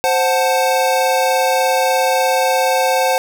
square chord, F# diminished, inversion second, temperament equal, 523.3 / 740 / 880 Hz, C5 / F#5 / A5, 0 / 0 / 0 cents, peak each -17 / -18 / -20 dBFS, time 0.04-3.18 s, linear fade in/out 0 ms, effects none

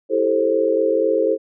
sine chord, A minor seventh, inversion second, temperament just, 330 / 396 / 440 / 528 Hz, E4 / G4 / A4 / C5, +2 / +18 / 0 / +16 cents, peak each -23 / -23 / -19 / -19 dBFS, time 0.09-1.38 s, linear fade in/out 50 ms, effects none

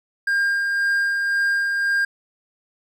triangle tone with tremolo, 1606 Hz, G6, 41 cents sharp, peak -15 dBFS, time 0.27-2.05 s, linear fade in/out 5 ms, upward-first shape sine, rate 1.9 Hz, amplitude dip 30%, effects none

